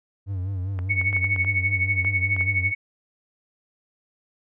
triangle tone with vibrato, 94.6 Hz, F#2, 39 cents sharp, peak -23 dBFS, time 0.26-2.73 s, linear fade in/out 50 ms, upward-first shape sine, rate 5 Hz, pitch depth 86 cents each way
clicks, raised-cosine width 0.5 ms, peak -22 dBFS, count 10, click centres 0.79 / 1.014 / 1.129 / 1.166 / 1.244 / 1.362 / 1.447 / 2.048 / 2.365 / 2.41 s
sine tone with tremolo, 2217 Hz, C#7, in tune, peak -17 dBFS, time 0.89-2.75 s, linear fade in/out 20 ms, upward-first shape triangle, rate 12 Hz, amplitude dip 90%
effects none

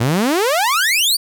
sawtooth exponential sweep, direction up, 109 to 4793 Hz, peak -10 dBFS, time 0-1.17 s, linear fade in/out 10 ms, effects none

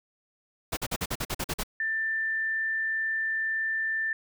pink noise bursts, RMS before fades -30 dBFS, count 10, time 0.72-1.635 s, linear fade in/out 10 ms, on 51 ms, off 45 ms
sine tone, 1779 Hz, A6, 19 cents sharp, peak -26 dBFS, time 1.8-4.13 s, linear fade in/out 2 ms
effects none

